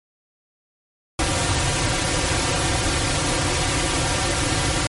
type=noise with comb filter; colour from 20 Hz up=pink; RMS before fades=-21 dBFS; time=1.19-4.87 s; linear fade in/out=2 ms; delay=4.7 ms; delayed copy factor=-1; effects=MP3 48 kbps